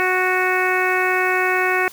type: harmonic tone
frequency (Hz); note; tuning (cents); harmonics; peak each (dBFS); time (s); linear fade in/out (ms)
368.9; F#4; -5; 1 / 2 / 3 / 4 / 5 / 6 / 7; -22 / -24 / -25 / -23 / -23 / -24 / -27; 0-1.88; 0
effects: white hiss -42 dBFS RMS until 1.92 s